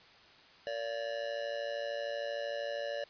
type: tone with amplitude modulation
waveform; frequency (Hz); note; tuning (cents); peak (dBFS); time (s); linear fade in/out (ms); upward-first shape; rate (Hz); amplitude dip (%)
square; 576; D5; -34; -32; 0.67-3.04; 0; sine; 113; 80
effects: white hiss -58 dBFS RMS until 3.09 s + resampled to 11025 Hz